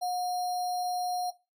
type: tone with sample-and-hold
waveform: sine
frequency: 723 Hz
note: F#5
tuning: 40 cents flat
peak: -28 dBFS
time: 0.01-1.31 s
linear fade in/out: 20 ms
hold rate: 4900 Hz
effects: noise-tail reverb RT60 0.3 s tail -20 dB re dry + AAC 48 kbps